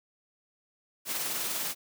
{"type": "noise with tremolo", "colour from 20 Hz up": "white", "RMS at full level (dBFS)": -31, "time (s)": [1.05, 1.75], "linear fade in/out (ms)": 50, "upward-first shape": "triangle", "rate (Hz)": 20, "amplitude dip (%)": 35, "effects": ["high-pass 150 Hz 12 dB/octave"]}